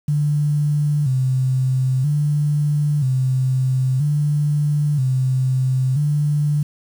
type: tone with vibrato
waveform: sine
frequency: 138.59 Hz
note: C#3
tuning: in tune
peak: -15 dBFS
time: 0.08-6.63 s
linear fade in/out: 5 ms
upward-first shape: square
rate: 0.51 Hz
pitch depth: 110 cents each way
effects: 7-bit